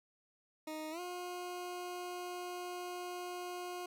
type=tone with pitch glide; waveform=20% pulse; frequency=311.1 to 357.4 Hz; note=D#4 to F4; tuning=0 to +40 cents; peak=-36 dBFS; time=0.67-3.86 s; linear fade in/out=5 ms; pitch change=+240 cents; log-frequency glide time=0.91-1 s; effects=none